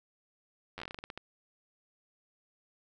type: slowing click train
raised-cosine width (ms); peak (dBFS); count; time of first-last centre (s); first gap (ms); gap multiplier
0.3; -25; 13; 0.78-1.176; 10; 1.2
effects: none